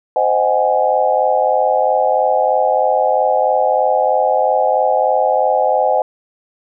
sine chord, Ab dominant seventh, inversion first, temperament just, 519.1 / 623 / 747.5 / 830.6 Hz, C5 / Eb5 / Gb5 / Ab5, -14 / +2 / +17 / 0 cents, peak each -17 dBFS, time 0.16-6.02 s, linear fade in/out 2 ms, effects none

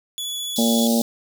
sawtooth tone with vibrato, 3412 Hz, G#7, 46 cents sharp, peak -23 dBFS, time 0.18-0.87 s, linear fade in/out 0 ms, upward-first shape square, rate 14 Hz, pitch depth 9 cents each way
pink high-pass noise, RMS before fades -28 dBFS, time 0.56-1.02 s, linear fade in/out 0 ms, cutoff 3600 Hz, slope 48 dB/octave
harmonic tone, 115.8 Hz, A#2, 11 cents flat, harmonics 2 / 3 / 4 / 5 / 6 / 7, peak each -17 / -32 / -28 / -26 / -34 / -32 dBFS, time 0.58-1.02 s, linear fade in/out 5 ms
effects none

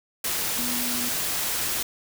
sine tone in noise, 243.5 Hz, B3, 24 cents flat, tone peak -32 dBFS, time 0.58-1.09 s, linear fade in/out 5 ms, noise white, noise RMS -27 dBFS, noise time 0.24-1.83 s, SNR -8 dB, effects none

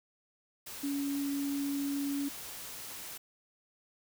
sine tone in noise, 281.5 Hz, C#4, 27 cents sharp, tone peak -31 dBFS, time 0.83-2.29 s, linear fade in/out 10 ms, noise white, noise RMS -44 dBFS, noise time 0.66-3.18 s, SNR +10 dB, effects none

